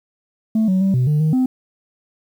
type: tone with pitch steps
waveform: sine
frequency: 219.8 / 187.5 / 193.3 / 126.4 / 150 / 156.1 / 256.8 Hz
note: A3 / F#3 / G3 / B2 / D3 / D#3 / C4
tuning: -2 / +23 / -24 / +41 / +37 / +6 / -32 cents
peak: -11 dBFS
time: 0.55-1.46 s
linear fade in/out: 5 ms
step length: 130 ms
effects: tanh soft clip ceiling -12 dBFS + 8-bit